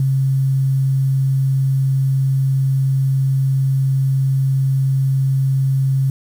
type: tone with quantisation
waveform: sine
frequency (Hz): 134.5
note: C3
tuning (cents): +48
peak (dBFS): -13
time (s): 0-6.1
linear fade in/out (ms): 2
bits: 7
effects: none